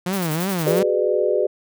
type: tone with vibrato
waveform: sawtooth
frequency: 173.7 Hz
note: F3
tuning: 9 cents flat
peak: -17 dBFS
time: 0.06-0.83 s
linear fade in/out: 5 ms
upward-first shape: triangle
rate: 2.9 Hz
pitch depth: 260 cents each way
type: noise with tremolo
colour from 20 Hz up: blue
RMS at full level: -31 dBFS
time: 0.13-0.79 s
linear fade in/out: 0 ms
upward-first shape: square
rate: 11 Hz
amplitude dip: 55%
type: chord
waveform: sine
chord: G# half-diminished seventh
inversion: third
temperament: just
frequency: 373.8 / 415.3 / 498.4 / 598 Hz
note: F#4 / G#4 / B4 / D5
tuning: +18 / 0 / +16 / +31 cents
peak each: -22 dBFS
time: 0.66-1.47 s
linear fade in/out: 10 ms
effects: none